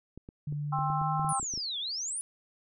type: clicks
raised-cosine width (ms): 3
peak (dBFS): -31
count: 12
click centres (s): 0.176 / 0.289 / 0.525 / 0.789 / 0.901 / 1.015 / 1.196 / 1.247 / 1.398 / 1.429 / 1.538 / 1.576
type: tone with pitch glide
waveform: sine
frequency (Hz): 146.83 to 153.69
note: D3 to D#3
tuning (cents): 0 to -21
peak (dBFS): -31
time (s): 0.47-1.33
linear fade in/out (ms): 5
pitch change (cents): +79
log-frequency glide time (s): 0.8-1.1
type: harmonic tone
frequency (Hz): 264.5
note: C4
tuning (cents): +19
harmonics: 3 / 4 / 5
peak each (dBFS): -31 / -33 / -35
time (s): 0.72-1.4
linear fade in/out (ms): 10
type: exponential two-way sweep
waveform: sine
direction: down then up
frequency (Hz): 10110 to 3242 to 10110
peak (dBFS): -32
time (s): 1.29-2.21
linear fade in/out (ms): 0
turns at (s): 1.79
effects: none